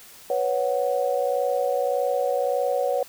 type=chord; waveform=sine; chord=B suspended second; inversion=none; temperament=just; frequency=493.9 / 555.6 / 740.8 Hz; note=B4 / C#5 / F#5; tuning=0 / +4 / +2 cents; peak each=-25 / -24 / -27 dBFS; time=0.3-3.03 s; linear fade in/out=2 ms; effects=white hiss -47 dBFS RMS until 3.08 s